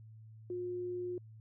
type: tone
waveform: sine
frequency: 357.9 Hz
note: F4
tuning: 42 cents sharp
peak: -36 dBFS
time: 0.5-1.18 s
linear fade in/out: 2 ms
effects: added 110 Hz sine -51 dBFS peak until 1.4 s